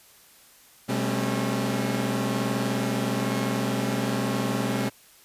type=tone cluster; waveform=sawtooth; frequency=125.2 / 197.4 / 217 / 271.5 Hz; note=B2 / G3 / A3 / C#4; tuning=+24 / +12 / -24 / -36 cents; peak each=-26 dBFS; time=0.88-4.9 s; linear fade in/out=20 ms; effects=white hiss -54 dBFS RMS until 5.24 s + resampled to 32000 Hz